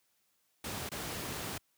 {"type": "noise with dropouts", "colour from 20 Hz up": "pink", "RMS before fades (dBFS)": -39, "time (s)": [0.64, 1.58], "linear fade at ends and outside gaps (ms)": 5, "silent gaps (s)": [0.891, 0.916], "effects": ["white hiss -75 dBFS RMS until 1.77 s", "high-pass 80 Hz 12 dB/octave"]}